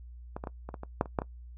clicks, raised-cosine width 1 ms, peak -22 / -23 / -22 / -25 / -25 / -25 / -11 / -29 / -13 / -21 dBFS, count 10, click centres 0.365 / 0.439 / 0.472 / 0.69 / 0.742 / 0.834 / 1.011 / 1.058 / 1.188 / 1.219 s, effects noise-tail reverb RT60 0.1 s tail -20 dB re dry + added 60 Hz sine -44 dBFS peak until 1.57 s

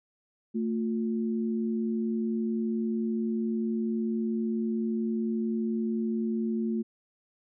sine tone pair together, 223.9 / 355.4 Hz, A3 / F4, +30 / +30 cents, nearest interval minor sixth, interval 800 cents, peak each -27 / -34 dBFS, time 0.54-6.83 s, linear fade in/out 20 ms, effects none

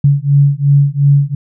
sine beating tone pair, 140.3 / 143.1 Hz, C#3 / D3, +21 / -45 cents, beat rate 2.8 Hz, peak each -10 dBFS, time 0.04-1.35 s, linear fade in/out 5 ms, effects none

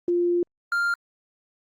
sine / triangle tone pair in turn, 349.2 / 1396.8 Hz, F4 / F6, 0 / 0 cents, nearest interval 2 octaves, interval 2400 cents, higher second, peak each -19 dBFS, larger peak neither, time 0.08-0.43 / 0.72-0.94 s, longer first, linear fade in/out 2 ms, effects Opus 24 kbps

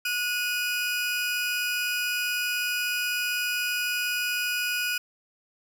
30% pulse tone pair together, 1454.1 / 2489 Hz, F#6 / D#7, -31 / 0 cents, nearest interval major sixth, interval 931 cents, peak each -26 dBFS, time 0.05-4.98 s, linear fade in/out 5 ms, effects none

